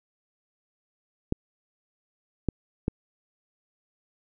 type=clicks; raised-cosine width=3 ms; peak=-11 dBFS; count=3; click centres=1.324 / 2.487 / 2.881 s; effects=none